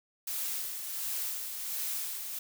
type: noise with tremolo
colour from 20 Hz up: blue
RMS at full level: -34 dBFS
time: 0.27-2.39 s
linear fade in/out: 5 ms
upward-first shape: sine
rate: 1.4 Hz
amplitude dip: 45%
effects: none